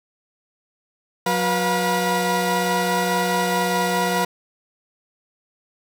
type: tone cluster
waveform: 30% pulse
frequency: 182.5 / 486.9 / 708 / 969 Hz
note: F#3 / B4 / F5 / B5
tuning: -24 / -25 / +23 / -33 cents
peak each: -22 dBFS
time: 1.26-4.25 s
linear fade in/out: 5 ms
effects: none